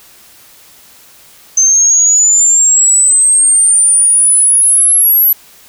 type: exponential sweep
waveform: sine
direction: up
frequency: 6220 to 11840 Hz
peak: -5 dBFS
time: 1.57-5.33 s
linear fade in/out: 5 ms
effects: white hiss -41 dBFS RMS until 5.68 s